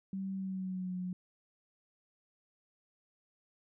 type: tone with pitch glide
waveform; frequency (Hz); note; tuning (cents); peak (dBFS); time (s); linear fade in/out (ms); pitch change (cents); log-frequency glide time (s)
sine; 192.7 to 181.88; G3 to F#3; -29 to -29; -35; 0.13-1.13; 2; -100; 0.33-0.96
effects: none